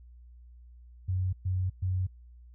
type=tone bursts; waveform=sine; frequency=92.5 Hz; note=F#2; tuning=in tune; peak=-26 dBFS; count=3; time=1.08-2.07 s; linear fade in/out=10 ms; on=250 ms; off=120 ms; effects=added 60 Hz sine -49 dBFS peak until 2.54 s